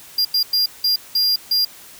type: tone bursts at uneven times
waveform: square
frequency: 4800 Hz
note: D8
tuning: 37 cents sharp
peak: -15 dBFS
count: 6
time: 0.18-0.25 / 0.34-0.43 / 0.53-0.66 / 0.84-0.96 / 1.15-1.36 / 1.51-1.65 s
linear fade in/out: 5 ms
effects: white hiss -42 dBFS RMS until 1.99 s